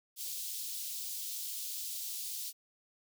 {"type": "high-pass noise", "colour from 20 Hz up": "white", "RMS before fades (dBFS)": -40, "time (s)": [0.16, 2.53], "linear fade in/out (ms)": 50, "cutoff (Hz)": 3400, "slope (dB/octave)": 24, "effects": []}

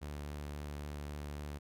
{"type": "tone with vibrato", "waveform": "sawtooth", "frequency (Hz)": 73.3, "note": "D2", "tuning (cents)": -3, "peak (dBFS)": -37, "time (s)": [0.01, 1.59], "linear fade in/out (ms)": 20, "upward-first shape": "triangle", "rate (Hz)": 3.7, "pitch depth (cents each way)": 13, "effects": []}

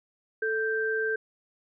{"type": "tone pair together", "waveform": "sine", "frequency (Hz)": [440, 1568], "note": ["A4", "G6"], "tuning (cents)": [0, 0], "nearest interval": "octave + minor seventh", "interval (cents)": 2200, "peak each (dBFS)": -28, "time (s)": [0.42, 1.16], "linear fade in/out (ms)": 5, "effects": []}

